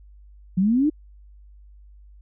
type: exponential sweep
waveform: sine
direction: up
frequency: 177.3 to 318.8 Hz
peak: -16 dBFS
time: 0.57-0.9 s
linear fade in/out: 10 ms
effects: added 50 Hz sine -45 dBFS peak until 2.21 s